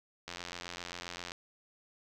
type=click train; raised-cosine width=0.2 ms; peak=-23 dBFS; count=92; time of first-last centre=0.28-1.319 s; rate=87.6 Hz; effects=none